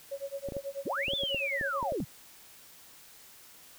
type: tone with tremolo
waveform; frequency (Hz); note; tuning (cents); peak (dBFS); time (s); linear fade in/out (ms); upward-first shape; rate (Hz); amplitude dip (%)
sine; 554.4; C#5; 0; -32; 0.11-1.96; 10; sine; 9.2; 100
type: clicks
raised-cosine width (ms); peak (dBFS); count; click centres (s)
2; -25; 11; 0.487 / 0.522 / 0.567 / 1.082 / 1.135 / 1.235 / 1.346 / 1.612 / 1.828 / 1.922 / 2.003
type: linear two-way sweep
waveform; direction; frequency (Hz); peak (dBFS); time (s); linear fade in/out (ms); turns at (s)
sine; up then down; 87.31 to 3576 to 87.31; -30; 0.85-2.05; 20; 1.15
effects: white hiss -54 dBFS RMS until 3.78 s